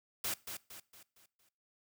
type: noise with echo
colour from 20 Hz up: white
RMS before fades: -36 dBFS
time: 0.24-0.34 s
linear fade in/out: 5 ms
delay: 230 ms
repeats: 5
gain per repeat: -7 dB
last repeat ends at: 1.49 s
effects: noise-tail reverb RT60 0.4 s tail -21 dB re dry